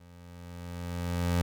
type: tone with level ramp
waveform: 25% pulse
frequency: 87.31 Hz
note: F2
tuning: in tune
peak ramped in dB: -48 to -20 dBFS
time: 0-1.42 s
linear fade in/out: 5 ms
effects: none